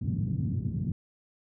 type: band-pass noise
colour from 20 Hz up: pink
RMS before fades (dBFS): -30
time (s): 0.01-0.92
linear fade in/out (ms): 5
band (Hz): 100 to 190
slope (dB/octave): 24
effects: none